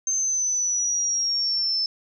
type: exponential sweep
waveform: sine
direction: down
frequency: 6310 to 5260 Hz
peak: -21 dBFS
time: 0.07-1.86 s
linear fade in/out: 2 ms
effects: none